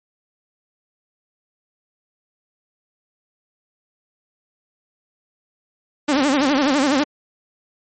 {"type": "tone with vibrato", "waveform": "sawtooth", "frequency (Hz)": 279.1, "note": "C#4", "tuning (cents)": 12, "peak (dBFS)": -11, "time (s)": [6.08, 7.04], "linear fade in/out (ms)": 10, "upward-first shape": "sine", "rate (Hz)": 12, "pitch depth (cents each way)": 140, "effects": ["MP3 32 kbps"]}